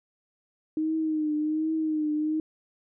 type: tone with vibrato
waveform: sine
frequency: 310.1 Hz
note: D#4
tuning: 6 cents flat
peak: -24 dBFS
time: 0.77-2.4 s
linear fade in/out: 2 ms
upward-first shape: triangle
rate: 1.3 Hz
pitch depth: 55 cents each way
effects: none